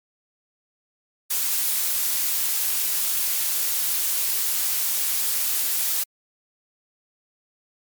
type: noise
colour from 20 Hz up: blue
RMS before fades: -23 dBFS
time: 1.3-6.04 s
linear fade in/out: 10 ms
effects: MP3 96 kbps